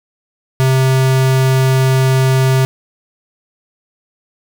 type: tone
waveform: square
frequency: 131.6 Hz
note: C3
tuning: 10 cents sharp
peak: -10 dBFS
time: 0.6-2.65 s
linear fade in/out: 0 ms
effects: none